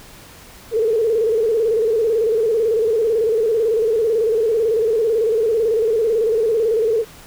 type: tone with vibrato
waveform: sine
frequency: 447.4 Hz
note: A4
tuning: 29 cents sharp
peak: -14 dBFS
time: 0.71-7.05 s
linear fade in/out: 50 ms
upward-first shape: square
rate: 18 Hz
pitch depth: 72 cents each way
effects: pink hiss -42 dBFS RMS until 7.26 s